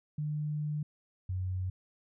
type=tone pair in turn; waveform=sine; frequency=150.1 / 92.54 Hz; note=D3 / F#2; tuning=+38 / +1 cents; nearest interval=minor sixth; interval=837 cents; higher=first; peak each=-31 / -31 dBFS; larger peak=neither; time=0.18-0.83 / 1.29-1.7 s; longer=first; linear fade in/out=5 ms; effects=none